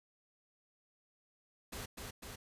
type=noise with echo; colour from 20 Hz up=pink; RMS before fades=-44 dBFS; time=1.72-1.86 s; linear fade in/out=10 ms; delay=250 ms; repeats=2; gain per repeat=-2 dB; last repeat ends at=2.36 s; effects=resampled to 32000 Hz